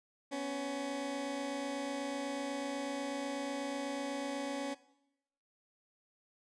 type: tone pair together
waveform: 20% pulse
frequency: 251.2 / 279.3 Hz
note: B3 / C#4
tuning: +30 / +13 cents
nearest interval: major second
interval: 183 cents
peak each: -39 / -32 dBFS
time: 0.31-4.75 s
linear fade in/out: 20 ms
effects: noise-tail reverb RT60 0.8 s tail -18 dB re dry + resampled to 22050 Hz